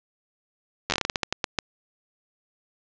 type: slowing click train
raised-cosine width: 0.2 ms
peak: -6 dBFS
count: 14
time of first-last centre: 0.9-1.588 s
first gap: 10 ms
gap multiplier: 1.25
effects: resampled to 16000 Hz + 8-bit